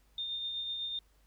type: tone with tremolo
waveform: sine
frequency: 3632 Hz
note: A#7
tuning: 46 cents flat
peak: -33 dBFS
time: 0.18-0.99 s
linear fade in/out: 2 ms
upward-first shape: triangle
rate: 8 Hz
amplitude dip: 35%
effects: added 50 Hz sine -64 dBFS peak until 1.26 s + pink hiss -71 dBFS RMS until 1.26 s